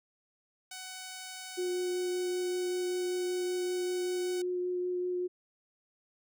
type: tone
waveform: 5% pulse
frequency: 748 Hz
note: F#5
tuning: 19 cents sharp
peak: -30 dBFS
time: 0.71-4.42 s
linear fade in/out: 5 ms
type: tone with vibrato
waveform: sine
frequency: 360 Hz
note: F#4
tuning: 47 cents flat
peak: -30 dBFS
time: 1.57-5.28 s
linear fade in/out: 20 ms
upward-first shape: sine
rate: 5.2 Hz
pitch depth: 9 cents each way
effects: none